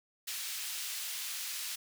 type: high-pass noise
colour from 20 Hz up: pink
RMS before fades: -39 dBFS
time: 0.27-1.76 s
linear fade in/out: 10 ms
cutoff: 2800 Hz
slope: 12 dB/octave
effects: none